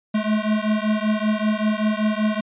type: beating tone pair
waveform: square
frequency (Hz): 212 / 217.2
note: G#3 / A3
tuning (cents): +36 / -22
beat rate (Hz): 5.2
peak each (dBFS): -22 / -23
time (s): 0.14-2.41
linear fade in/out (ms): 10
effects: resampled to 8000 Hz